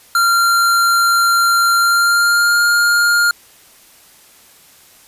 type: tone with pitch glide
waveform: square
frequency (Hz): 1382 to 1411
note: F6 to F6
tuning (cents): -19 to +17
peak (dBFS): -11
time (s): 0.15-3.31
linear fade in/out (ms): 2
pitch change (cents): +36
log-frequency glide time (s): 1.75-2.62
effects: white hiss -46 dBFS RMS until 5.07 s + resampled to 32000 Hz

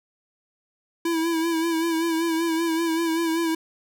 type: tone with vibrato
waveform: square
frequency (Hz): 329.6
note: E4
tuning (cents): 0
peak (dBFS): -22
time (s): 1.05-3.55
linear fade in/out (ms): 5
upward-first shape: sine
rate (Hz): 5.2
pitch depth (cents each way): 45
effects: none

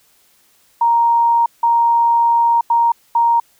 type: tone bursts at uneven times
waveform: sine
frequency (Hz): 934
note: A#5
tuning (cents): +3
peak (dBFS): -10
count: 4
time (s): 0.81-1.46 / 1.63-2.61 / 2.7-2.92 / 3.15-3.4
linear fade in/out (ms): 5
effects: white hiss -55 dBFS RMS until 3.59 s

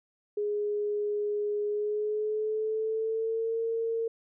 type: tone with pitch glide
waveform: sine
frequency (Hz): 415.3 to 455.5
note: G#4 to A#4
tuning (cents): 0 to -40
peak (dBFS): -27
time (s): 0.37-4.08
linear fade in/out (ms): 5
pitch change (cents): +160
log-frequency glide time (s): 1.67-3.6
effects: none

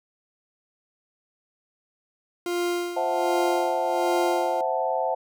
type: tone with tremolo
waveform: 40% pulse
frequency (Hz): 350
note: F4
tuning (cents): +4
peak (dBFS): -22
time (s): 2.46-4.61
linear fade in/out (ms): 2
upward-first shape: sine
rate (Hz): 1.3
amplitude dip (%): 75
type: chord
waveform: sine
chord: F# half-diminished seventh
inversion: second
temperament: equal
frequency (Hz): 523.3 / 659.3 / 740 / 880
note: C5 / E5 / F#5 / A5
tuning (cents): 0 / 0 / 0 / 0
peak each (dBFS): -28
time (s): 2.96-5.15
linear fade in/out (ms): 10
effects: none

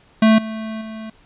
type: tone with level steps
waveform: square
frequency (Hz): 220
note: A3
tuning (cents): 0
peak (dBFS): -10 / -26 / -30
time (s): 0.22-1.1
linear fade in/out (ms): 5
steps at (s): 0.38 / 0.81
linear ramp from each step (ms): 5
effects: pink hiss -53 dBFS RMS until 1.25 s + resampled to 8000 Hz

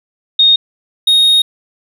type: tone pair in turn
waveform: sine / triangle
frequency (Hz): 3708 / 3728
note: A#7 / A#7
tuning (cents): -10 / -1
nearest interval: unison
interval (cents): 9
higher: second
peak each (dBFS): -5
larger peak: neither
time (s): 0.39-0.56 / 1.07-1.42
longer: second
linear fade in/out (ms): 5
effects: none

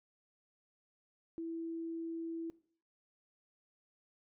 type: tone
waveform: sine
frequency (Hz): 330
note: E4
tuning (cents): +2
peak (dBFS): -38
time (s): 1.38-2.5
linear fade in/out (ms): 0
effects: noise-tail reverb RT60 0.5 s tail -20 dB re dry

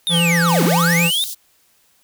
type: linear two-way sweep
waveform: square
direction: down then up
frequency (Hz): 3729 to 163.3 to 3729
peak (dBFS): -17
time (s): 0.07-1.24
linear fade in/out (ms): 0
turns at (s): 0.64
type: tone with vibrato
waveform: square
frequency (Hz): 170.1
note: F3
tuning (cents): -45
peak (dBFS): -16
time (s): 0.09-1.11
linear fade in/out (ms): 50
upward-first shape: square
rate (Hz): 8.9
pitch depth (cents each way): 14
type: high-pass noise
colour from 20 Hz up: white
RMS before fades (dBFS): -28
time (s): 0.47-1.35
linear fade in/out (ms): 20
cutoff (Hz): 3400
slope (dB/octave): 48
effects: white hiss -58 dBFS RMS until 2.03 s

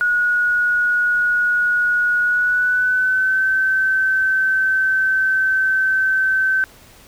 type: tone with pitch glide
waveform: sine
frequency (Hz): 1453 to 1539.4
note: F#6 to G6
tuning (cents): -32 to -32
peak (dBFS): -14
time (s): 0.01-6.64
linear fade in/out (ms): 0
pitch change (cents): +100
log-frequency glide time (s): 2.22-3.44
effects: pink hiss -46 dBFS RMS until 7.07 s

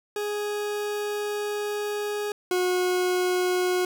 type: tone pair in turn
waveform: 40% pulse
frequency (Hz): 415.3 / 363.1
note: G#4 / F#4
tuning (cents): 0 / -33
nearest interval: major second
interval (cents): 233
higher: first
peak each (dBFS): -26 / -21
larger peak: second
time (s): 0.16-2.32 / 2.51-3.85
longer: first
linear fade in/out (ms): 2
effects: none

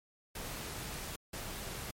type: noise bursts at uneven times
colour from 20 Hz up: pink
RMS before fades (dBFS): -42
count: 2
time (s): 0.35-1.16 / 1.33-1.91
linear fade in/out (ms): 5
effects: MP3 64 kbps

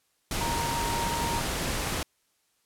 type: tone in noise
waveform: sine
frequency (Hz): 933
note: A#5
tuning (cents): +1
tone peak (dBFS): -30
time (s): 0.41-1.4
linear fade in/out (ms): 2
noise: pink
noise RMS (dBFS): -30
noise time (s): 0.31-2.03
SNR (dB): -3
effects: white hiss -71 dBFS RMS until 2.65 s + low-pass 12000 Hz 12 dB/octave

